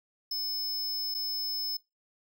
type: tone with dropouts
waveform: square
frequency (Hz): 5220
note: E8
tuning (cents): -18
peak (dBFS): -31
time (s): 0.31-1.77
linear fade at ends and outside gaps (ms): 5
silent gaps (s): 1.143-1.147
effects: noise-tail reverb RT60 0.2 s tail -19 dB re dry